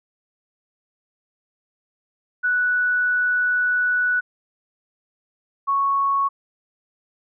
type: tone pair in turn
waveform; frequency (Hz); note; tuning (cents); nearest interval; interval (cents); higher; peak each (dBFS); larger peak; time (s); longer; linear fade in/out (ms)
sine; 1478 / 1107.2; F#6 / C#6; -2 / -2; perfect fourth; 500; first; -17; neither; 2.43-4.21 / 5.67-6.29; first; 20
effects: none